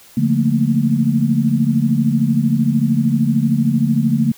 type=chord; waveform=sine; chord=Bb major seventh; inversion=first; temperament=equal with one note detuned; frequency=143.31 / 174.61 / 220 / 233.1 Hz; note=D3 / F3 / A3 / Bb3; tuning=-42 / 0 / 0 / 0 cents; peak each=-18 / -23 / -17 / -17 dBFS; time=0.17-4.32 s; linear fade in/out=5 ms; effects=white hiss -45 dBFS RMS until 4.37 s